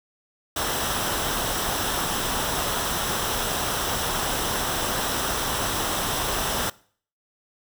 pink noise with comb filter, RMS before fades -26 dBFS, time 0.56-6.7 s, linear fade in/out 5 ms, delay 0.44 ms, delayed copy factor -0.5, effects noise-tail reverb RT60 0.5 s tail -22 dB re dry

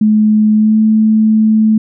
sine tone with pitch glide, 214.1 to 217.8 Hz, A3 to A3, -47 to -17 cents, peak -6 dBFS, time 0.01-1.78 s, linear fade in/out 5 ms, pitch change +30 cents, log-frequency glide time 0.55-0.78 s, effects none

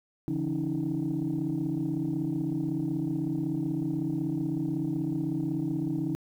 sine tone cluster, 142.3 / 167.7 / 282.7 / 318.8 Hz, C#3 / E3 / C#4 / D#4, +46 / +30 / +34 / +42 cents, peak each -33 / -33 / -32 / -30 dBFS, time 0.28-6.15 s, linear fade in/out 0 ms, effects tanh soft clip ceiling -21 dBFS + 10-bit

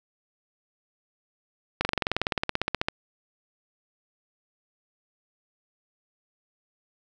slowing click train, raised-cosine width 0.3 ms, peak -8 dBFS, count 21, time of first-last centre 1.81-2.885 s, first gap 40 ms, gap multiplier 1.03, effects none

